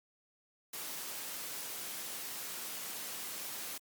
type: noise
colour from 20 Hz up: white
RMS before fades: -42 dBFS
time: 0.73-3.78 s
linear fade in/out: 5 ms
effects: high-pass 150 Hz 12 dB/octave + Opus 48 kbps